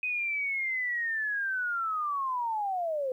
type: linear sweep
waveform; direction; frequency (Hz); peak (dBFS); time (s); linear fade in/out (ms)
sine; down; 2517 to 501; -28; 0.03-3.12; 2
effects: 11-bit